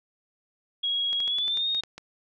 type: tone with pitch glide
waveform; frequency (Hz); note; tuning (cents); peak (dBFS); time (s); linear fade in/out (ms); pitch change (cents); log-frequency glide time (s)
sine; 3308 to 3713; G#7 to A#7; -8 to -8; -24; 0.83-1.81; 10; +200; 1.24-1.68
type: clicks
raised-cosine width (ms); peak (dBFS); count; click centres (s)
0.2; -23; 9; 1.13 / 1.203 / 1.278 / 1.385 / 1.48 / 1.573 / 1.748 / 1.836 / 1.98
effects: none